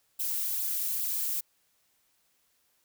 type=noise with flanger; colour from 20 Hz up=violet; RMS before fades=-31 dBFS; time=0.19-1.41 s; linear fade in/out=10 ms; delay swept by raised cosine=0.23 to 4.53 ms; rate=2.4 Hz; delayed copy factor=+0.8; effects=white hiss -71 dBFS RMS until 2.84 s